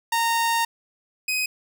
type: tone pair in turn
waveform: sawtooth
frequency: 923 / 2512 Hz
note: A#5 / D#7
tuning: -17 / +16 cents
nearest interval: octave + perfect fourth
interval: 1733 cents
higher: second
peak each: -16 / -19 dBFS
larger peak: first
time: 0.12-0.65 / 1.28-1.46 s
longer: first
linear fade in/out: 5 ms
effects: none